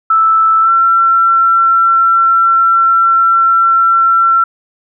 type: tone with pitch glide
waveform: sine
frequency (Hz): 1318.5 to 1351.7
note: E6 to E6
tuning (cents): 0 to +43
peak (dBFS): -6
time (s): 0.1-4.44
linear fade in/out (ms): 5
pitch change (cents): +43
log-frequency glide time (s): 0.61-0.71
effects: none